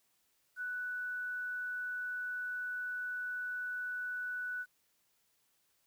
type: tone with quantisation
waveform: sine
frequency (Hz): 1484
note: F#6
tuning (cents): +5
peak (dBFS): -36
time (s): 0.56-4.66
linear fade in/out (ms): 50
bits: 11
effects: white hiss -75 dBFS RMS until 5.86 s